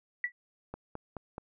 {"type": "tone with exponential decay", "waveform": "sine", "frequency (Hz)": 1952, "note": "B6", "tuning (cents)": -21, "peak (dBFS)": -24, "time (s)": [0.24, 0.32], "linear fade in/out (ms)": 2, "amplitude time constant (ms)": 17}
{"type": "click train", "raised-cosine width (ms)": 1, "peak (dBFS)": -25, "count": 4, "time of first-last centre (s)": [0.74, 1.381], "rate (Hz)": 4.68}
{"effects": []}